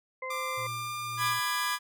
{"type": "harmonic tone", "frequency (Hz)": 518, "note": "C5", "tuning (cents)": -17, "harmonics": [1, 2, 4], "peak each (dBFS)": [-38, -38, -38], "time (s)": [0.22, 0.67], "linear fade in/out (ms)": 5}
{"type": "tone with pitch glide", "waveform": "sawtooth", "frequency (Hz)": [1188, 1198.3], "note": ["D6", "D6"], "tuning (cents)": [20, 34], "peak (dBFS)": -30, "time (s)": [0.3, 1.34], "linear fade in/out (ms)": 5, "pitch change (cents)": 14, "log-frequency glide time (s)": [0.55, 0.97]}
{"type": "tone with tremolo", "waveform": "triangle", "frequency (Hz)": 117.6, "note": "A#2", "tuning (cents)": 16, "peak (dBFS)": -37, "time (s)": [0.57, 1.4], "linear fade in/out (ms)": 10, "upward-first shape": "triangle", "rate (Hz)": 1.9, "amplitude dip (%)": 80}
{"type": "chord", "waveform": "sawtooth", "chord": "G# diminished", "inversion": "first", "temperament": "just", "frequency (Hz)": [996.7, 1196.1, 1661.2], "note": ["B5", "D6", "G#6"], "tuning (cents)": [16, 31, 0], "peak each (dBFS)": -29, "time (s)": [1.17, 1.79], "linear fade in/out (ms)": 50}
{"effects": []}